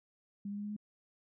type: tone with pitch steps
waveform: sine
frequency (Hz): 201.3 / 203.4 / 205.5 / 207.7 / 209.8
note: G3 / G#3 / G#3 / G#3 / G#3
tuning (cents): +46 / -36 / -18 / 0 / +18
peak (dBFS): -37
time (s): 0.45-0.765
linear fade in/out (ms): 5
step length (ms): 63
effects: none